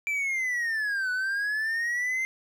triangle linear two-way sweep, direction down then up, 2349 to 1480 to 2090 Hz, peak -24 dBFS, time 0.07-2.25 s, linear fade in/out 0 ms, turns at 1.11 s, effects none

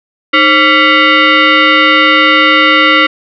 sine tone with frequency modulation, 307.6 Hz, D#4, 20 cents flat, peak -4 dBFS, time 0.33-3.07 s, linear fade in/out 10 ms, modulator 841 Hz, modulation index 3.2, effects none

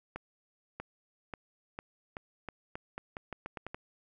accelerating click train, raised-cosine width 0.5 ms, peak -24 dBFS, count 14, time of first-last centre 0.16-3.745 s, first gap 640 ms, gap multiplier 0.84, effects none

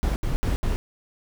brown noise bursts, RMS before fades -23 dBFS, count 4, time 0.03-0.76 s, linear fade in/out 0 ms, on 130 ms, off 70 ms, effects none

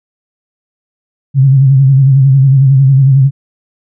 sine tone with vibrato, 135.1 Hz, C#3, 44 cents flat, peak -3 dBFS, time 1.34-3.31 s, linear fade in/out 50 ms, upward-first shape sine, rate 11 Hz, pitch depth 63 cents each way, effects none

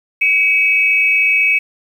sine tone pair together, 2264 / 2578 Hz, C#7 / E7, +36 / -39 cents, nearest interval major second, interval 225 cents, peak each -13 dBFS, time 0.21-1.59 s, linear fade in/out 10 ms, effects 7-bit

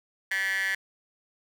15% pulse tone with high-pass filter, 193.3 Hz, G3, 24 cents flat, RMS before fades -28 dBFS, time 0.31-0.75 s, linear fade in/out 5 ms, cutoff 1800 Hz, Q 7.7, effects none

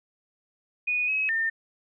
sine tone with pitch steps, 2475 / 2557 / 1809 Hz, D#7 / D#7 / A6, -10 / +47 / +48 cents, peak -23 dBFS, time 0.87-1.5 s, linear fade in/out 10 ms, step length 210 ms, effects none

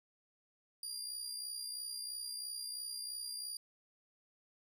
25% pulse tone with amplitude modulation, 4799 Hz, D8, 37 cents sharp, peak -34 dBFS, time 0.83-3.57 s, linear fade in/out 2 ms, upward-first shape sine, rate 63 Hz, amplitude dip 50%, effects none

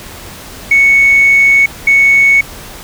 sine tone bursts at uneven times, 2217 Hz, C#7, in tune, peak -3 dBFS, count 2, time 0.71-1.66 / 1.87-2.41 s, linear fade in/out 5 ms, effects tanh soft clip ceiling 0 dBFS + pink hiss -30 dBFS RMS until 2.83 s

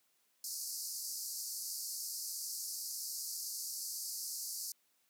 pink band-pass noise, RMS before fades -42 dBFS, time 0.44-4.72 s, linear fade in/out 2 ms, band 4500 to 15000 Hz, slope 96 dB/octave, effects white hiss -75 dBFS RMS until 5.09 s + high-pass 150 Hz 12 dB/octave

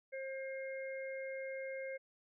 harmonic tone, 533 Hz, C5, 32 cents sharp, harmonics 1 / 3 / 4, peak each -41 / -52 / -48 dBFS, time 0.12-1.98 s, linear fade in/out 20 ms, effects none

